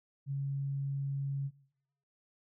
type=tone; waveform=sine; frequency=138.59 Hz; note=C#3; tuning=in tune; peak=-32 dBFS; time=0.26-1.51 s; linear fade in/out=50 ms; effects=noise-tail reverb RT60 0.8 s tail -22 dB re dry